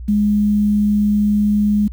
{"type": "tone with quantisation", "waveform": "sine", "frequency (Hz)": 207.7, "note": "G#3", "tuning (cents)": 0, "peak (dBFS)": -12, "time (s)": [0.08, 1.88], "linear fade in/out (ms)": 10, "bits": 7, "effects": ["added 60 Hz sine -27 dBFS peak until 1.92 s"]}